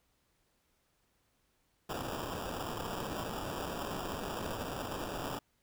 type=noise with sample-and-hold; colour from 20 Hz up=white; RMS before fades=-39 dBFS; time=1.89-5.39 s; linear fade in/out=5 ms; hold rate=2100 Hz; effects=pink hiss -75 dBFS RMS until 5.62 s